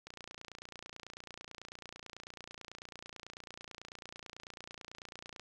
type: click train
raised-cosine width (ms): 0.2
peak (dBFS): -29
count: 156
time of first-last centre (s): 0.07-5.396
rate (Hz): 29.1
effects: none